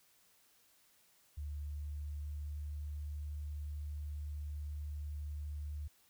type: tone with pitch glide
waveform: sine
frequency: 73.42 to 74.02 Hz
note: D2 to D2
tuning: 0 to +14 cents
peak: -39 dBFS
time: 1.37-5.88 s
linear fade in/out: 10 ms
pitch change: +14 cents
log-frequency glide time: 1.64-2.57 s
effects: white hiss -69 dBFS RMS until 6.09 s